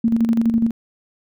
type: tone with tremolo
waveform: sine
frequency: 228.9 Hz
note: A#3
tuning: 31 cents flat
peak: -12 dBFS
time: 0.04-0.71 s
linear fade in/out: 5 ms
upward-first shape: square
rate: 12 Hz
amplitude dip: 55%
effects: none